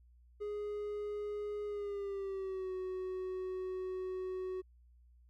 triangle tone with pitch glide, 415.3 to 372.1 Hz, G#4 to F#4, 0 to +10 cents, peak -35 dBFS, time 0.4-4.62 s, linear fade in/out 20 ms, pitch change -190 cents, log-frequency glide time 1.66-2.73 s, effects added 60 Hz sine -60 dBFS peak until 5.29 s

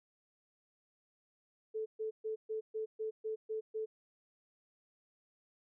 sine tone bursts, 437.3 Hz, A4, 11 cents flat, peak -35 dBFS, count 9, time 1.74-3.86 s, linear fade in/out 20 ms, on 120 ms, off 130 ms, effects none

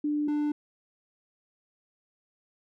sine / triangle tone pair in turn, 296.4 / 296.4 Hz, D4 / D4, +16 / +16 cents, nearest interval unison, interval 0 cents, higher neither, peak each -25 / -23 dBFS, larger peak second, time 0.04-0.28 / 0.28-0.52 s, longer neither, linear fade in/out 5 ms, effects none

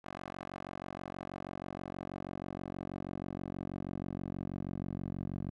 10% pulse tone with band-pass filter sweep, 46.25 Hz, F#1, in tune, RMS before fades -41 dBFS, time 0.04-5.51 s, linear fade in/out 10 ms, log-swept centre 1000 to 170 Hz, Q 0.75, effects none

